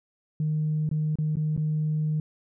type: tone with dropouts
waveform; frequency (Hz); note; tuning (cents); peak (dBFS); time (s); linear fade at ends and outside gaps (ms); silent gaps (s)
sine; 153.8; D#3; -20; -22; 0.4-2.2; 2; 0.891-0.913 / 1.156-1.186 / 1.356-1.369 / 1.565-1.576
effects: tanh soft clip ceiling -19 dBFS